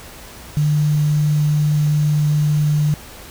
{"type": "tone with quantisation", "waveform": "sine", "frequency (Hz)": 149.6, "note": "D3", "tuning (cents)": 32, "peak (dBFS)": -13, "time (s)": [0.57, 2.94], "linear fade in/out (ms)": 0, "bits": 6, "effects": ["added 60 Hz sine -46 dBFS peak until 3.3 s", "pink hiss -38 dBFS RMS until 3.3 s"]}